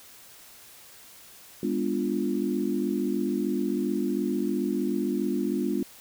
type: chord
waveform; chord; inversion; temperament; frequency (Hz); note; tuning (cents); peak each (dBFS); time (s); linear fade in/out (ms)
sine; G# diminished seventh; none; equal with one note detuned; 204 / 246.9 / 293.7 / 349.2; G#3 / B3 / D4 / F4; -31 / 0 / 0 / 0; -30; 1.63-5.83; 2
effects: white hiss -50 dBFS RMS until 6 s